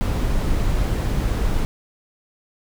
brown noise, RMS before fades -20 dBFS, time 0.01-1.65 s, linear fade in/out 0 ms, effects none

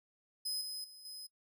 sawtooth tone with level steps, 5050 Hz, D#8, 25 cents sharp, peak -33 / -38 / -50 / -43 dBFS, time 0.45-1.27 s, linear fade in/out 10 ms, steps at 0.61 / 0.84 / 1.05 s, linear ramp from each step 2 ms, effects noise-tail reverb RT60 0.1 s tail -21 dB re dry

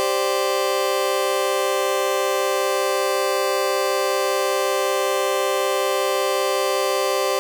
30% pulse chord, G suspended fourth, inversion none, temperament just, 392 / 522.7 / 588 Hz, G4 / C5 / D5, 0 / -2 / +2 cents, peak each -21 / -20 / -22 dBFS, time 0-7.39 s, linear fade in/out 0 ms, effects none

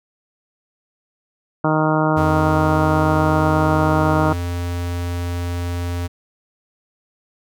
harmonic tone, 155.56 Hz, D#3, in tune, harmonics 1 / 2 / 3 / 4 / 5 / 6 / 7 / 8 / 9, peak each -20 / -20 / -26 / -22 / -25 / -24 / -27 / -26 / -27 dBFS, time 1.64-4.33 s, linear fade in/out 5 ms
square tone, 87.31 Hz, F2, in tune, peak -22 dBFS, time 2.16-6.08 s, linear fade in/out 20 ms
effects none

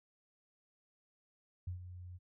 sine tone with ADSR envelope, 89.8 Hz, F2, 49 cents sharp, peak -36 dBFS, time 1.67-2.19 s, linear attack 6 ms, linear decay 110 ms, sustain -10 dB, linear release 33 ms, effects none

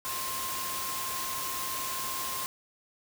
sine tone in noise, 1057 Hz, C6, 17 cents sharp, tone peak -37 dBFS, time 0.05-2.46 s, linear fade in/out 0 ms, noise white, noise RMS -35 dBFS, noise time 0.05-2.46 s, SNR -5 dB, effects none

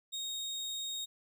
30% pulse tone, 3729 Hz, A#7, in tune, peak -34 dBFS, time 0.12-1.06 s, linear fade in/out 20 ms, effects none

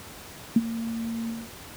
sine tone with ADSR envelope, 228.8 Hz, A#3, 32 cents flat, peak -12 dBFS, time 0.56-1.49 s, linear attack 4 ms, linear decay 38 ms, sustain -16 dB, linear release 200 ms, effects pink hiss -43 dBFS RMS until 1.76 s + high-pass 60 Hz 12 dB/octave

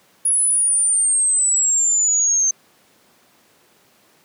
sine exponential sweep, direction down, 10460 to 6272 Hz, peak -14 dBFS, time 0.25-2.51 s, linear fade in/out 5 ms, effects pink hiss -55 dBFS RMS until 4.24 s + high-pass 200 Hz 12 dB/octave

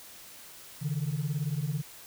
sine beating tone pair, 138.59 / 156.59 Hz, C#3 / D#3, 0 / +11 cents, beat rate 18 Hz, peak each -30 dBFS, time 0.81-1.82 s, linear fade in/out 20 ms, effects tanh soft clip ceiling -24 dBFS + white hiss -49 dBFS RMS until 2.06 s

